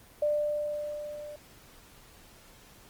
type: tone with level ramp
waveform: sine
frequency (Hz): 594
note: D5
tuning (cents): +20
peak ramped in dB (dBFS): -23 to -40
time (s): 0.22-1.36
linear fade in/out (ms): 5
effects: pink hiss -55 dBFS RMS until 2.89 s + Opus 24 kbps